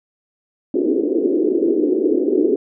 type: band-pass noise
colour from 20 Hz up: white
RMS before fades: -17 dBFS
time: 0.74-2.56 s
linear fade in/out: 2 ms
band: 280 to 420 Hz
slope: 48 dB/octave
effects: none